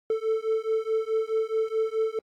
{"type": "beating tone pair", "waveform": "triangle", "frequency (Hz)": [440, 444.7], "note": ["A4", "A4"], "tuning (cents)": [0, 18], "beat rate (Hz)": 4.7, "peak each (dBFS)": -25, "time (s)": [0.1, 2.19], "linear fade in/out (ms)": 2, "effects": ["AAC 64 kbps"]}